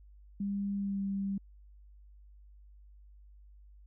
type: tone with pitch glide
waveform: sine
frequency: 200 to 196.68 Hz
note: G3 to G3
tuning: +35 to +6 cents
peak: -31 dBFS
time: 0.4-1.38 s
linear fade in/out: 5 ms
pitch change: -29 cents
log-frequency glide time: 0.75-1.01 s
effects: added 50 Hz sine -53 dBFS peak until 3.86 s